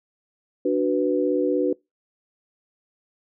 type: chord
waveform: sine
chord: B minor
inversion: first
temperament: equal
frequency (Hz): 293.7 / 370 / 493.9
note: D4 / F#4 / B4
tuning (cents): 0 / 0 / 0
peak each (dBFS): -23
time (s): 0.65-1.73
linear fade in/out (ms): 5
effects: noise-tail reverb RT60 0.2 s tail -24 dB re dry